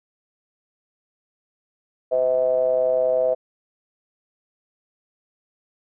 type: ring-modulated tone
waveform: triangle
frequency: 65.41 Hz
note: C2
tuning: in tune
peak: -12 dBFS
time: 2.11-3.35 s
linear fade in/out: 20 ms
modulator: 576 Hz
effects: none